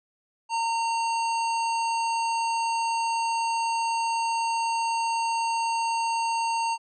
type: harmonic tone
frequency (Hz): 916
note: A#5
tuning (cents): -31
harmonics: 1 / 3 / 5 / 7 / 9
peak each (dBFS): -24 / -34 / -38 / -41 / -43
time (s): 0.49-6.78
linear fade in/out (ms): 50
effects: none